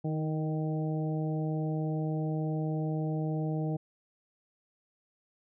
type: harmonic tone with a mistuned harmonic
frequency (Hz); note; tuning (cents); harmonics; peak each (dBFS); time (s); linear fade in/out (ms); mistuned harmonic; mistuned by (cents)
155.56; D#3; 0; 1 / 2 / 3 / 4 / 5; -30 / -36 / -40 / -42 / -44; 0.04-3.77; 10; 2; +19
effects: none